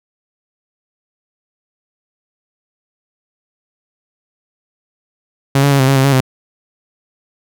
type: tone with pitch steps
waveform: sawtooth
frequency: 137.5 / 141.6 / 138.7 / 131.6 / 137.2 / 133.1 / 139 / 130.5 Hz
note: C#3 / C#3 / C#3 / C3 / C#3 / C3 / C#3 / C3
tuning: -14 / +37 / +1 / +10 / -17 / +30 / +5 / -4 cents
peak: -5 dBFS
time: 5.55-6.206 s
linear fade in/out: 5 ms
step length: 82 ms
effects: none